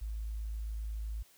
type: tone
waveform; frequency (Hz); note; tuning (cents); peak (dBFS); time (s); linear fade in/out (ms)
sine; 54; A1; -32; -35; 0.01-1.23; 10
effects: white hiss -63 dBFS RMS until 1.37 s